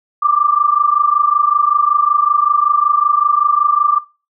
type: tone pair together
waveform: sine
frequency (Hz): 1169.7 / 1195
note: D6 / D6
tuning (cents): -7 / +30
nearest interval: unison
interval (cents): 37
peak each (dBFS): -13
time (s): 0.22-3.99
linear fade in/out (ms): 10
effects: noise-tail reverb RT60 0.3 s tail -18 dB re dry